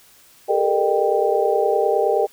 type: tone cluster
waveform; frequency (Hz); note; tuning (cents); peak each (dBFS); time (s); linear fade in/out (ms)
sine; 401.5 / 440.5 / 470.1 / 607 / 786; G4 / A4 / A#4 / D#5 / G5; +41 / +2 / +15 / -43 / +4; -22; 0.48-2.27; 20
effects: white hiss -51 dBFS RMS until 2.32 s